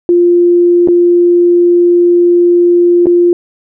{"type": "tone with dropouts", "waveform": "sine", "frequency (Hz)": 349.2, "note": "F4", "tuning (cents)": 0, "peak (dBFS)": -4, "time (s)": [0.09, 3.33], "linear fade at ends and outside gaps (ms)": 1, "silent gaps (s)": [[0.875, 0.885], [3.058, 3.068]], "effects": []}